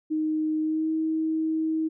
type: tone with pitch glide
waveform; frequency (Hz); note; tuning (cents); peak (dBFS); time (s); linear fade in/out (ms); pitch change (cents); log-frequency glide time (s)
sine; 311.1 to 317.8; D#4 to D#4; 0 to +37; -23; 0.1-1.89; 20; +37; 0.6-0.91
effects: none